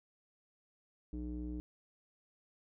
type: tone with low-pass filter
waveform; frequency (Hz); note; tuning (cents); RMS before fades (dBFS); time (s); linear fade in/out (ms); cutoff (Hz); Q
square; 60.9; B1; -24; -41; 1.13-1.6; 0; 320; 4.9
effects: none